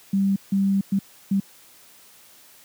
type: tone bursts at uneven times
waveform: sine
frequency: 196 Hz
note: G3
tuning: in tune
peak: -17 dBFS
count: 4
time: 0.13-0.36 / 0.52-0.81 / 0.92-0.99 / 1.31-1.4 s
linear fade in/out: 5 ms
effects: white hiss -51 dBFS RMS until 2.64 s + high-pass 100 Hz 12 dB/octave